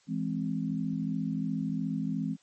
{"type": "chord", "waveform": "sine", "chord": "E augmented", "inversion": "none", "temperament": "equal", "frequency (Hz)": [164.81, 207.7, 261.6], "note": ["E3", "G#3", "B#3"], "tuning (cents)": [0, 0, 0], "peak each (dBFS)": -33, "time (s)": [0.07, 2.37], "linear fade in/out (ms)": 50, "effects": ["white hiss -65 dBFS RMS until 2.42 s", "MP3 32 kbps"]}